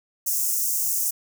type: high-pass noise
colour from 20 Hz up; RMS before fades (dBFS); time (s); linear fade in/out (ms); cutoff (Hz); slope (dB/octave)
white; -24; 0.26-1.11; 10; 5800; 48
effects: none